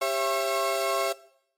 35% pulse tone cluster, 396.1 / 542 / 669 / 1087 Hz, G4 / C#5 / E5 / C#6, +18 / -39 / +25 / -34 cents, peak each -31 / -27 / -26 / -31 dBFS, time 0.01-1.13 s, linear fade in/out 10 ms, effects noise-tail reverb RT60 0.7 s tail -19 dB re dry + MP3 64 kbps

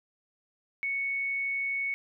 sine tone, 2217 Hz, C#7, in tune, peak -28 dBFS, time 0.83-1.94 s, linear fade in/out 0 ms, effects none

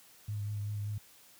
sine tone with vibrato, 103.83 Hz, G#2, in tune, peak -33 dBFS, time 0.28-0.98 s, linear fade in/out 5 ms, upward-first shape triangle, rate 5.2 Hz, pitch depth 28 cents each way, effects white hiss -59 dBFS RMS until 1.39 s + high-pass 60 Hz 12 dB/octave

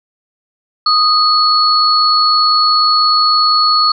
sine tone pair together, 1245 / 4383 Hz, D#6 / C#8, +1 / -20 cents, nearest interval octave + minor seventh, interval 2179 cents, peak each -11 dBFS, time 0.86-3.92 s, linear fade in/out 5 ms, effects none

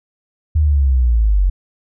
sine linear sweep, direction down, 78.8 to 44.46 Hz, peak -10 dBFS, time 0.55-1.5 s, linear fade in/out 10 ms, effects none

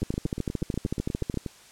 two click trains, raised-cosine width 3 ms, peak -14 / -18 dBFS, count 19 / 13, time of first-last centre 0.03-1.373 / 0.02-1.462 s, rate 13.4 / 8.32 Hz, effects white hiss -52 dBFS RMS until 1.71 s + low-pass 9000 Hz 12 dB/octave

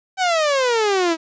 sawtooth exponential sweep, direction down, 772 to 318.1 Hz, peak -12 dBFS, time 0.17-1.17 s, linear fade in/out 50 ms, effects resampled to 16000 Hz + 9-bit

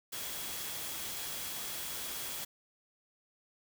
sine tone in noise, 3327 Hz, G#7, 2 cents sharp, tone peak -50 dBFS, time 0.12-2.45 s, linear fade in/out 10 ms, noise white, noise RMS -40 dBFS, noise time 0.12-2.45 s, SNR -13 dB, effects none

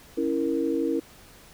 sine chord, A# diminished, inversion first, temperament equal, 277.2 / 329.6 / 466.2 Hz, C#4 / E4 / A#4, 0 / 0 / 0 cents, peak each -28 / -26 / -28 dBFS, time 0.17-1 s, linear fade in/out 10 ms, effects pink hiss -51 dBFS RMS until 1.53 s

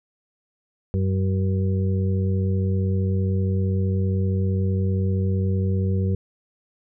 harmonic tone, 95.3 Hz, G2, 48 cents flat, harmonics 1 / 2 / 4 / 5, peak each -20 / -26 / -32 / -34 dBFS, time 0.94-6.15 s, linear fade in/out 0 ms, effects none

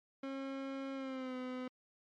30% pulse tone with pitch glide, 270.7 to 254 Hz, C#4 to B3, -41 to +49 cents, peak -37 dBFS, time 0.23-1.68 s, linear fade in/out 5 ms, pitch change -110 cents, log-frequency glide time 0.94-1.36 s, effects low-pass 3000 Hz 12 dB/octave + MP3 64 kbps

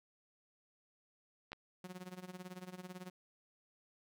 clicks, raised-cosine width 0.3 ms, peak -30 dBFS, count 2, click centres 1.519 / 1.531 s
sawtooth tone with tremolo, 182.5 Hz, F#3, 24 cents flat, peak -40 dBFS, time 1.84-3.1 s, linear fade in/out 2 ms, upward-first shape sine, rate 18 Hz, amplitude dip 85%
effects none

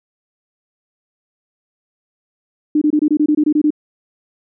sine tone bursts, 301.2 Hz, D4, 44 cents sharp, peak -10 dBFS, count 11, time 2.75-3.705 s, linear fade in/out 5 ms, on 65 ms, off 24 ms, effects none

